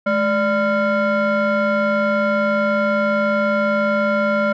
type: tone with frequency modulation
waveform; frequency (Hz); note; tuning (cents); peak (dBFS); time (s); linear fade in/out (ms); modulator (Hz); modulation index
sine; 587.3; D5; 0; -13; 0.06-4.53; 10; 800; 1.2
effects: tanh soft clip ceiling -13 dBFS